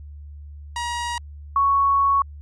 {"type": "tone pair in turn", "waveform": ["sawtooth", "sine"], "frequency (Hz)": [953, 1110.8], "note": ["A#5", "C#6"], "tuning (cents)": [38, 3], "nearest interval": "minor third", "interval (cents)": 265, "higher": "second", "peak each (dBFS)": [-21, -15], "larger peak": "second", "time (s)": [[0.76, 1.18], [1.56, 2.22]], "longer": "second", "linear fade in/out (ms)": 2, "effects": ["added 73 Hz sine -36 dBFS peak until 2.41 s", "resampled to 22050 Hz"]}